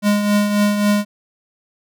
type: tone with tremolo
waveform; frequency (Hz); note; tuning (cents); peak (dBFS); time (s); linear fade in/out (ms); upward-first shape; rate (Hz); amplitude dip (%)
square; 206.3; G#3; -11; -12; 0.02-1.05; 50; triangle; 3.7; 55
effects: none

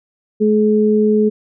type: tone pair together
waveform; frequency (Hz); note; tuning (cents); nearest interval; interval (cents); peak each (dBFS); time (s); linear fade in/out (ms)
sine; 213.9 / 425.1; A3 / G#4; -49 / +40; octave; 1189; -13; 0.4-1.3; 20
effects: none

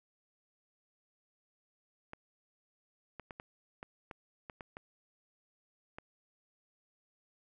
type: clicks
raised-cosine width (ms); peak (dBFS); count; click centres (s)
0.5; -29; 10; 2.134 / 3.197 / 3.308 / 3.399 / 3.829 / 4.112 / 4.498 / 4.608 / 4.769 / 5.985
effects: none

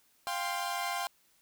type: chord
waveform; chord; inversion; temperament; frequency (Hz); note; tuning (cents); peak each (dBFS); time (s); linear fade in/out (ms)
sawtooth; F suspended second; none; equal with one note detuned; 698.5 / 790.8 / 1046.5; F5 / G5 / C6; 0 / +15 / 0; -33; 0.27-1.07; 0
effects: white hiss -68 dBFS RMS until 1.41 s

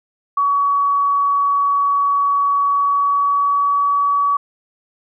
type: tone with pitch glide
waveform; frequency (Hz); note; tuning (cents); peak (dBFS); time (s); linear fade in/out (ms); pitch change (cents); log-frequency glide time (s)
sine; 1130 to 1137.2; C#6 to C#6; +33 to +44; -13; 0.37-4.37; 5; +11; 2.65-3.88
effects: none

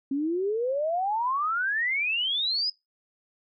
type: exponential sweep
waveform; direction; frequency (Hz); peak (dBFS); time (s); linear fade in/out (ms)
sine; up; 267.2 to 5110; -24; 0.11-2.7; 5
effects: noise-tail reverb RT60 0.2 s tail -22 dB re dry

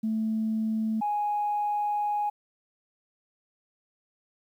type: tone pair in turn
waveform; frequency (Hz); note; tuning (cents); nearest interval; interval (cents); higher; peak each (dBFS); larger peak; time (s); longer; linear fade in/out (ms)
sine; 220 / 830.6; A3 / G#5; 0 / 0; octave + major seventh; 2300; second; -24; neither; 0.03-1.01 / 1.01-2.3; second; 10
effects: tanh soft clip ceiling -20 dBFS + 10-bit

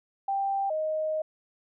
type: tone pair in turn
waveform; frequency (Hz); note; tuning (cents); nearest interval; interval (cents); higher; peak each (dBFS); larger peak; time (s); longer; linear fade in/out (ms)
sine; 787 / 623.8; G5 / D#5; +7 / +4; major third; 403; first; -25 / -26; first; 0.28-0.7 / 0.7-1.22; second; 5
effects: none

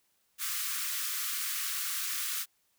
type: high-pass noise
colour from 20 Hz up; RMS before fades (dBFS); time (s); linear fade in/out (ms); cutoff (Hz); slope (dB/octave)
white; -34; 0.38-2.46; 50; 1100; 96
effects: white hiss -73 dBFS RMS until 2.78 s

